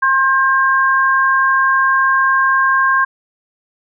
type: tone pair together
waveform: sine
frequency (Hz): 1066.5 / 1598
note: C6 / G6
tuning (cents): +33 / +33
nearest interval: perfect fifth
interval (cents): 700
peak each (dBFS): -13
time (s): 0.02-3.05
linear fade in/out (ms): 10
effects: none